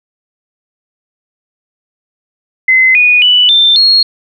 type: tone with pitch steps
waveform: sine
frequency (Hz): 2050 / 2466 / 2967 / 3569 / 4294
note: C7 / D#7 / F#7 / A7 / C8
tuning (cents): -36 / -16 / +4 / +24 / +44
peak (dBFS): -4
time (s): 2.68-4.03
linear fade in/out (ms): 5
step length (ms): 270
effects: none